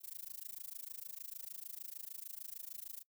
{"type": "noise with amplitude modulation", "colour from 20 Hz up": "violet", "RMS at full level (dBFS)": -44, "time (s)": [0, 3.04], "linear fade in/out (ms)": 50, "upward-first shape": "sine", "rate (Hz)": 26.6, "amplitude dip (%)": 100, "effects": ["noise-tail reverb RT60 0.1 s tail -23 dB re dry"]}